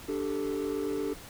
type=chord; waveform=triangle; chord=D suspended fourth; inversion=none; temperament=equal; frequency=293.7 / 392 / 440 Hz; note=D4 / G4 / A4; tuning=0 / 0 / 0 cents; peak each=-31 dBFS; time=0.08-1.14 s; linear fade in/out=10 ms; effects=tanh soft clip ceiling -22 dBFS + pink hiss -47 dBFS RMS until 1.29 s